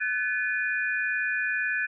sine tone cluster, 1508 / 1726 / 2450 Hz, F#6 / A6 / D#7, +32 / -34 / -27 cents, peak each -29 / -28 / -32 dBFS, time 0-1.87 s, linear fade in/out 20 ms, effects none

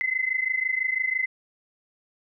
sine tone pair together, 2033 / 2059 Hz, B6 / C7, +50 / -28 cents, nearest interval unison, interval 22 cents, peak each -26 dBFS, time 0.01-1.26 s, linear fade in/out 0 ms, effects none

